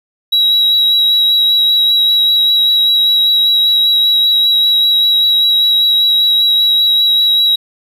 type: tone with vibrato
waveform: triangle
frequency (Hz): 3870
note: B7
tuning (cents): -36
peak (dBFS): -6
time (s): 0.32-7.56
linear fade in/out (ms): 10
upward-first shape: sine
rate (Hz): 5.1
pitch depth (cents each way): 14
effects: tanh soft clip ceiling -2 dBFS + 8-bit